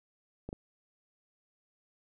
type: clicks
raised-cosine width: 2 ms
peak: -26 dBFS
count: 2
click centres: 0.49 / 0.529 s
effects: none